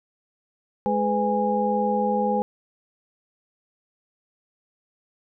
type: tone cluster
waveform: sine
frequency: 210.3 / 421.4 / 503 / 823 Hz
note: G#3 / G#4 / B4 / G#5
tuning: +22 / +25 / +32 / -16 cents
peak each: -25 / -30 / -25 / -24 dBFS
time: 0.86-2.42 s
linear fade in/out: 0 ms
effects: none